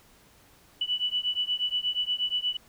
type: beating tone pair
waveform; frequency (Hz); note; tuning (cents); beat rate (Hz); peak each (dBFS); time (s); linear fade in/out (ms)
sine; 2960 / 2968.4; F#7 / F#7; 0 / +5; 8.4; -29; 0.81-2.57; 5
effects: pink hiss -58 dBFS RMS until 2.68 s